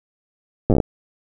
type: slowing click train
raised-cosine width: 2 ms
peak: -3 dBFS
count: 9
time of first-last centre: 0.7-0.802 s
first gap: 8 ms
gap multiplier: 1.13
effects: none